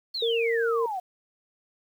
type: exponential sweep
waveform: sine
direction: down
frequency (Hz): 4429 to 706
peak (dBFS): -28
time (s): 0.14-1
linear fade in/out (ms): 10
type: tone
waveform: sine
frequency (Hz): 461.2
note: A#4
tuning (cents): -19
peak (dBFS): -23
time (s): 0.22-0.86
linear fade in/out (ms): 5
effects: 9-bit